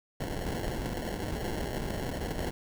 pink noise with sample-and-hold, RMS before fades -34 dBFS, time 0.2-2.51 s, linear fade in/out 5 ms, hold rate 1225 Hz, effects none

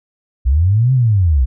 sine linear two-way sweep, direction up then down, 57.9 to 133.6 to 57.9 Hz, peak -9 dBFS, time 0.45-1.46 s, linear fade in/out 20 ms, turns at 0.93 s, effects none

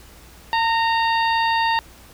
harmonic tone with a mistuned harmonic, 924 Hz, A#5, 16 cents flat, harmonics 1 / 2 / 3 / 4 / 5, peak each -18 / -24 / -28 / -30 / -32 dBFS, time 0.53-1.79 s, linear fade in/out 0 ms, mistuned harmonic 1, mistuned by -29 cents, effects added 60 Hz sine -47 dBFS peak until 2.13 s + pink hiss -47 dBFS RMS until 2.13 s

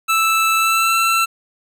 25% pulse tone with pitch glide, 1318.5 to 1340.8 Hz, E6 to E6, 0 to +29 cents, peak -10 dBFS, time 0.08-1.26 s, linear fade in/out 20 ms, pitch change +29 cents, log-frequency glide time 0.56-0.96 s, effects 8-bit

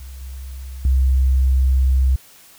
sine tone with level steps, 65.41 Hz, C2, in tune, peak -32 / -29 / -12 dBFS, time 0-2.16 s, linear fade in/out 5 ms, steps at 0.21 / 0.85 s, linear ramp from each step 2 ms, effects white hiss -47 dBFS RMS until 2.58 s

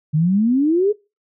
sine exponential sweep, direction up, 146.83 to 432.9 Hz, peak -13 dBFS, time 0.13-0.93 s, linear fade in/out 20 ms, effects noise-tail reverb RT60 0.3 s tail -26 dB re dry

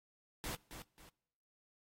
pink noise with echo, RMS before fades -42 dBFS, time 0.44-0.55 s, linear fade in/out 0 ms, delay 270 ms, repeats 2, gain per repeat -9 dB, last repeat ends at 1.09 s, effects noise-tail reverb RT60 0.9 s tail -25 dB re dry + AAC 48 kbps

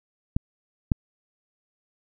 clicks, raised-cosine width 5 ms, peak -10 / -7 dBFS, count 2, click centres 0.365 / 0.918 s, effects none

